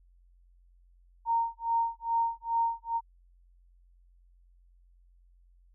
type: tone with tremolo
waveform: sine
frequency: 923 Hz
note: A#5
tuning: 17 cents flat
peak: -23 dBFS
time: 1.25-3.01 s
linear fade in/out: 50 ms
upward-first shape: sine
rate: 2.4 Hz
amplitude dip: 100%
effects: added 44 Hz sine -58 dBFS peak until 5.74 s